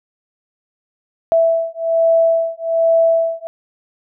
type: beating tone pair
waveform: sine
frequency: 659.3 / 660.5 Hz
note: E5 / E5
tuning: 0 / +3 cents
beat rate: 1.2 Hz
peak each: -15 dBFS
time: 1.32-3.47 s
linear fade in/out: 0 ms
effects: none